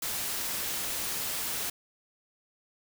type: noise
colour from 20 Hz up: white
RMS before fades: -33 dBFS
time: 0.02-1.7 s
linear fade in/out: 5 ms
effects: none